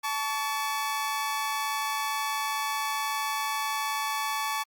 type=tone pair together; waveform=sawtooth; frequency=872.9 / 1131 Hz; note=A5 / C#6; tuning=-14 / +34 cents; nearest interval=major third; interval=448 cents; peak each=-27 dBFS; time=0.03-4.64 s; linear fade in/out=20 ms; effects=Opus 48 kbps